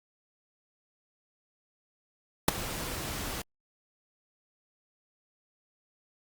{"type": "noise with ADSR envelope", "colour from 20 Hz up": "pink", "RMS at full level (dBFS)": -19, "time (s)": [2.48, 3.42], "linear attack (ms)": 3, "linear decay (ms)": 13, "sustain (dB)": -17, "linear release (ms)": 5, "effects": ["Opus 48 kbps"]}